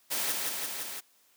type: noise with echo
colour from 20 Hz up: white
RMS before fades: -31 dBFS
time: 0.1-0.33 s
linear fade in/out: 20 ms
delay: 170 ms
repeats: 4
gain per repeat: -2 dB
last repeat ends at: 1.01 s
effects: white hiss -65 dBFS RMS until 1.36 s + high-pass 200 Hz 12 dB/octave